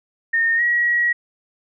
sine tone with pitch glide, 1832 to 1910.9 Hz, A#6 to A#6, -31 to +42 cents, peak -15 dBFS, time 0.33-1.13 s, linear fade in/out 10 ms, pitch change +73 cents, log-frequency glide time 0.56-0.62 s, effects none

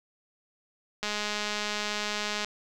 click train, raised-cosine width 0.2 ms, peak -14 dBFS, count 297, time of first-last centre 1.03-2.446 s, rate 209 Hz, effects none

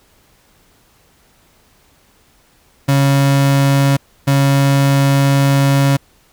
35% pulse tone bursts at uneven times, 138.59 Hz, C#3, in tune, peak -8 dBFS, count 2, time 2.88-3.97 / 4.27-5.97 s, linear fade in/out 10 ms, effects pink hiss -53 dBFS RMS until 6.32 s

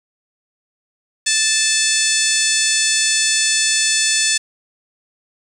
harmonic tone with a mistuned harmonic, 880 Hz, A5, in tune, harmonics 2 / 3 / 4 / 5 / 6 / 7 / 8 / 9 / 10, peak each -23 / -23 / -23 / -23 / -23 / -23 / -23 / -23 / -23 dBFS, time 1.26-4.38 s, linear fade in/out 10 ms, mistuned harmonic 3, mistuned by -15 cents, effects 7-bit

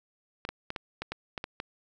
clicks, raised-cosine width 0.3 ms, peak -18 dBFS, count 9, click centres 0.451 / 0.49 / 0.704 / 0.762 / 1.02 / 1.12 / 1.378 / 1.441 / 1.601 s, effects none

